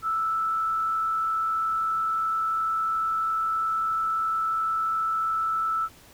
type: tone with frequency modulation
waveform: sine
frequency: 1318.5 Hz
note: E6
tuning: in tune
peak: -23 dBFS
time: 0.02-5.89 s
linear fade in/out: 50 ms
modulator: 94.5 Hz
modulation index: 0.3
effects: pink hiss -52 dBFS RMS until 6.13 s